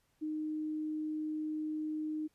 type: tone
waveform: sine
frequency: 308.5 Hz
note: D#4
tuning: 15 cents flat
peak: -34 dBFS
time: 0.21-2.28 s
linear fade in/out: 20 ms
effects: pink hiss -75 dBFS RMS until 2.34 s + resampled to 32000 Hz